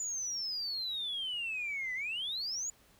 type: exponential two-way sweep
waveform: sine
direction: down then up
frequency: 7040 to 1975.5 to 7040 Hz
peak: -33 dBFS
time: 0-2.7 s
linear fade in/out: 2 ms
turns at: 1.94 s
effects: tanh soft clip ceiling -30 dBFS + pink hiss -64 dBFS RMS until 2.99 s